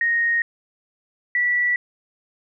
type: tone pair in turn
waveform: sine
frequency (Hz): 1864.7 / 1954.4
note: A#6 / B6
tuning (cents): 0 / -19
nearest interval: minor second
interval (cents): 81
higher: second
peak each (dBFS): -17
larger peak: neither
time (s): 0.01-0.42 / 1.35-1.76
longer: neither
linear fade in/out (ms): 2
effects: none